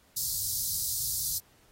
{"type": "band-stop noise", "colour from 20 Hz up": "white", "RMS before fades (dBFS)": -31, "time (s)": [0.16, 1.39], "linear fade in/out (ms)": 10, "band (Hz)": [150, 4200], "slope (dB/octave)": 48, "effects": ["pink hiss -63 dBFS RMS until 1.71 s", "AAC 48 kbps"]}